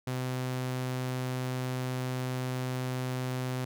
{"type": "tone", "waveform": "sawtooth", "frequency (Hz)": 127.8, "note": "C3", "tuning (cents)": -40, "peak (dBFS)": -27, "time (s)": [0.07, 3.65], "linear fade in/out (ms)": 5, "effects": []}